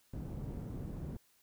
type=low-pass noise; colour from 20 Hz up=white; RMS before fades=-42 dBFS; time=0.13-1.17 s; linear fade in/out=5 ms; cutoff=190 Hz; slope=12 dB/octave; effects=white hiss -70 dBFS RMS until 1.42 s